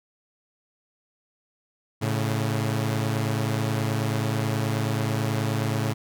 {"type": "tone pair together", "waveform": "sawtooth", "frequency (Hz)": [109.24, 138.59], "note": ["A2", "C#3"], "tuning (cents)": [-12, 0], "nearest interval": "major third", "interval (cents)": 412, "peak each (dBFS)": [-21, -24], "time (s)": [2.01, 5.94], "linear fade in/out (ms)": 20, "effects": []}